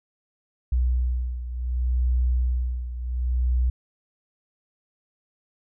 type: beating tone pair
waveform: sine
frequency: 61.7 / 62.38 Hz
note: B1 / B1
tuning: -1 / +18 cents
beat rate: 0.68 Hz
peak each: -22 / -27 dBFS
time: 0.72-3.7 s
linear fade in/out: 5 ms
effects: none